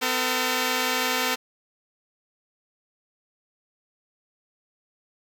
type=tone pair together; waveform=5% pulse; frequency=254.1 / 452.8 Hz; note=B3 / A4; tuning=+49 / +50 cents; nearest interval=minor seventh; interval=1001 cents; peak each=-14 dBFS; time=0.01-1.36 s; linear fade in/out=20 ms; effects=none